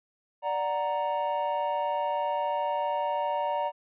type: chord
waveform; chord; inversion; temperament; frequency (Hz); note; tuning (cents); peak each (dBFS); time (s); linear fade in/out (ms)
triangle; D augmented; none; equal; 587.3 / 740 / 932.3; D5 / F#5 / A#5; 0 / 0 / 0; -29 / -32 / -27; 0.42-3.72; 50
effects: resampled to 8000 Hz